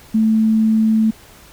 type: tone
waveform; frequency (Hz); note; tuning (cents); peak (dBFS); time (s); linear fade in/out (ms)
sine; 220; A3; 0; -11; 0.14-1.11; 10
effects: pink hiss -44 dBFS RMS until 1.52 s